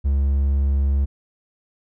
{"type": "tone", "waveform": "triangle", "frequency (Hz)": 69.3, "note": "C#2", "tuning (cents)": 0, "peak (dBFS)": -14, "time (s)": [0.04, 1.06], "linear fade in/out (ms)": 20, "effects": []}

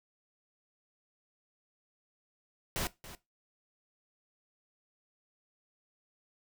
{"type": "noise with echo", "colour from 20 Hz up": "pink", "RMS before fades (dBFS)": -34, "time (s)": [2.76, 2.87], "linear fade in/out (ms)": 0, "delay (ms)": 280, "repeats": 1, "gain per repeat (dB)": -14, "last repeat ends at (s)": 3.15, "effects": ["noise-tail reverb RT60 0.2 s tail -17 dB re dry"]}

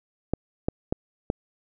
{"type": "clicks", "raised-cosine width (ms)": 2, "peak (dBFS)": -10, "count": 4, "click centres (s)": [0.336, 0.685, 0.925, 1.301], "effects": []}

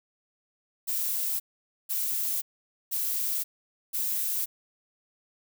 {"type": "noise bursts", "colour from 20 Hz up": "violet", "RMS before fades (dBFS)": -29, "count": 4, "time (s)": [0.87, 4.46], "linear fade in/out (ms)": 20, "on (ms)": 530, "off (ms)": 490, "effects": []}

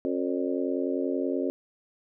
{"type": "harmonic tone with a mistuned harmonic", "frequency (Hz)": 90.4, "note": "F#2", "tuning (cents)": -40, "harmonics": [3, 4, 5, 6, 7], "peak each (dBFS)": [-29, -31, -33, -35, -36], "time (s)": [0.05, 1.5], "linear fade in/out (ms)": 0, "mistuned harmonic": 7, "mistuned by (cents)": -90, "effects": []}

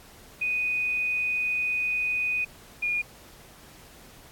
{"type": "tone pair in turn", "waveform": "sine", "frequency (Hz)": [2487, 2432], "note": ["D#7", "D#7"], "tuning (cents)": [-1, -40], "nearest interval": "unison", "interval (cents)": 39, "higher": "first", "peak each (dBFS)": -24, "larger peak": "neither", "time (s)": [[0.41, 2.45], [2.82, 3.02]], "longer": "first", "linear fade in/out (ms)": 10, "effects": ["pink hiss -51 dBFS RMS until 4.31 s", "AAC 64 kbps"]}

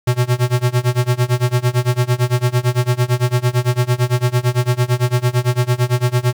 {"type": "tone with tremolo", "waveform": "square", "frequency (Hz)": 123.47, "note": "B2", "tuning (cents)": 0, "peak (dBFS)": -11, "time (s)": [0.07, 6.33], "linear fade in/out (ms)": 5, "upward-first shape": "sine", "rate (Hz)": 8.9, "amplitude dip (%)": 95, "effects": ["7-bit"]}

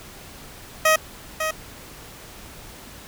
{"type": "tone with echo", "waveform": "15% pulse", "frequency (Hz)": 630, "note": "D#5", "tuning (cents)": 21, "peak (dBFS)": -8, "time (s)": [0.85, 0.96], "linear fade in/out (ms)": 5, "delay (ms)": 550, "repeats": 1, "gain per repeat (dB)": -8, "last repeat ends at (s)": 1.51, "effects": ["pink hiss -42 dBFS RMS until 3.07 s"]}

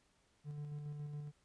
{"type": "tone with tremolo", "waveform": "triangle", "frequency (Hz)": 147.4, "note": "D3", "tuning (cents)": 7, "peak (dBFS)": -39, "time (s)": [0.44, 1.32], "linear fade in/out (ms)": 50, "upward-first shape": "square", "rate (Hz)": 7.2, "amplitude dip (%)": 30, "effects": ["pink hiss -74 dBFS RMS until 1.44 s", "resampled to 22050 Hz"]}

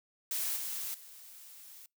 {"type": "noise with level steps", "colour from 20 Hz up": "blue", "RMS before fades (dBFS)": [-34, -38, -52], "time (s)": [0.31, 1.86], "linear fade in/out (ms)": 2, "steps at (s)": [0.56, 0.94], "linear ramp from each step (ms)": 5, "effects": ["noise-tail reverb RT60 0.2 s tail -26 dB re dry"]}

